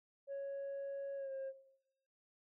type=tone with pitch glide; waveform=sine; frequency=554.4 to 536.8 Hz; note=C#5 to C5; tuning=0 to +44 cents; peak=-38 dBFS; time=0.27-1.53 s; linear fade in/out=50 ms; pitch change=-56 cents; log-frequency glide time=1.16-1.32 s; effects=noise-tail reverb RT60 0.8 s tail -17 dB re dry + tanh soft clip ceiling -39 dBFS